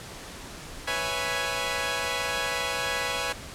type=chord; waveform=10% pulse; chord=C# minor seventh; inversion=third; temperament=equal; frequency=493.9 / 554.4 / 659.3 / 830.6 Hz; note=B4 / C#5 / E5 / G#5; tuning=0 / 0 / 0 / 0 cents; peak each=-24 / -24 / -26 / -24 dBFS; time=0.87-3.33 s; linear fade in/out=10 ms; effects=pink hiss -41 dBFS RMS until 3.54 s + low-pass 10000 Hz 12 dB/octave